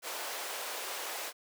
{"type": "high-pass noise", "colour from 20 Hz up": "pink", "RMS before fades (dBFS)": -39, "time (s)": [0.02, 1.33], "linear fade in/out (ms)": 50, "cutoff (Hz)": 460, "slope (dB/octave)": 24, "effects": []}